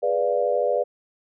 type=chord; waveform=sine; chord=G# diminished seventh; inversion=none; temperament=equal; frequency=415.3 / 493.9 / 587.3 / 698.5 Hz; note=G#4 / B4 / D5 / F5; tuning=0 / 0 / 0 / 0 cents; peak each=-28 / -23 / -23 / -28 dBFS; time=0.02-0.84 s; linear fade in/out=20 ms; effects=none